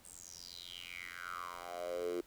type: tone with high-pass filter sweep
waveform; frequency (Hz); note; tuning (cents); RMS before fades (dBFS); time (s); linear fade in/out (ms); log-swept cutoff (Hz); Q
10% pulse; 88; F2; +14; -44; 0.04-2.21; 5; 8900 to 350; 6.8
effects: pink hiss -63 dBFS RMS until 2.26 s